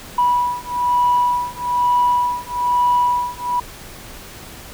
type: beating tone pair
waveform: sine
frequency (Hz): 978 / 979.1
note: B5 / B5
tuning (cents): -17 / -15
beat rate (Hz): 1.1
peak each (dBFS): -17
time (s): 0.18-3.6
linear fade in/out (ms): 5
effects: tanh soft clip ceiling -8 dBFS + pink hiss -37 dBFS RMS until 4.73 s

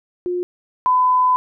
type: tone pair in turn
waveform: sine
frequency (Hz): 357 / 1006.8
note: F4 / B5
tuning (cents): +38 / +33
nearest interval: octave + tritone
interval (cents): 1795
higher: second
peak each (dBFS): -19 / -12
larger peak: second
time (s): 0.26-0.43 / 0.86-1.36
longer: second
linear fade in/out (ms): 0
effects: none

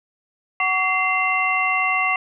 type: tone cluster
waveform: sine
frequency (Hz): 747 / 1132 / 2080 / 2729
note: F#5 / C#6 / C7 / F7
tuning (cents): +16 / +36 / -11 / -41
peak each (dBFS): -25 / -23 / -21 / -24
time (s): 0.6-2.16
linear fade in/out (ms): 2
effects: none

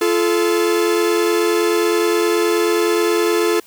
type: tone pair together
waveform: 45% pulse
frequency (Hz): 344.5 / 434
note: F4 / A4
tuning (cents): -24 / -24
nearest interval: major third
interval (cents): 400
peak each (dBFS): -17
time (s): 0.01-3.6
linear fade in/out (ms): 5
effects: white hiss -48 dBFS RMS until 3.66 s

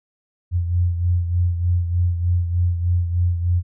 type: beating tone pair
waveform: sine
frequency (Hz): 87.31 / 90.61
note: F2 / F#2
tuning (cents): 0 / -36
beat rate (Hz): 3.3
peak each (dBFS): -17 / -25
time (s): 0.51-3.63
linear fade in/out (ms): 50
effects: none

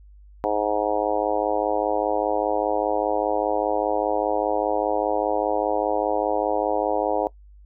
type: harmonic tone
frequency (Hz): 105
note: G#2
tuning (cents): +19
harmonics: 3 / 4 / 5 / 6 / 7 / 8 / 9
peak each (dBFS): -30 / -28 / -26 / -28 / -26 / -30 / -30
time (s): 0.44-7.27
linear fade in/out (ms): 0
effects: noise-tail reverb RT60 0.1 s tail -20 dB re dry + added 50 Hz sine -45 dBFS peak until 7.65 s

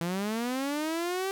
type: linear sweep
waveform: sawtooth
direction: up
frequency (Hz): 164.81 to 392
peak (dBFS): -25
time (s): 0.01-1.31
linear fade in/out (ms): 0
effects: none

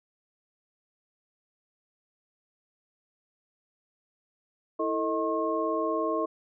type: tone cluster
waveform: sine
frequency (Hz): 327.4 / 444.5 / 629 / 1078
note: E4 / A4 / D#5 / C#6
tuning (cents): -12 / +18 / +19 / -49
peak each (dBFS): -31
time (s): 4.79-6.26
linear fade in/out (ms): 10
effects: none

